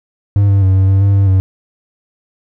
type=tone with pitch steps; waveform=triangle; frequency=100.8 / 98.7 / 94.8 / 95.6 / 96.9 / 99.4 / 98.5 / 94.8 Hz; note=G2 / G2 / F#2 / G2 / G2 / G2 / G2 / F#2; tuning=+49 / +12 / +43 / -43 / -20 / +25 / +9 / +43 cents; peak=-5 dBFS; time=0.36-1.4 s; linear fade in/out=0 ms; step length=130 ms; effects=none